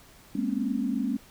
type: tone cluster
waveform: sine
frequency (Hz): 204.7 / 232.1 / 253.8 / 276.3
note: G#3 / A#3 / B3 / C#4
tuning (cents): -25 / -7 / +47 / -6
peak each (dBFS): -31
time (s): 0.35-1.17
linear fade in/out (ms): 5
effects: pink hiss -54 dBFS RMS until 1.3 s